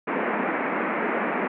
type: band-pass noise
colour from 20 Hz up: pink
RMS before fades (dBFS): -26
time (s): 0.07-1.48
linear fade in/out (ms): 10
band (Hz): 200 to 2300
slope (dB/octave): 48
effects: none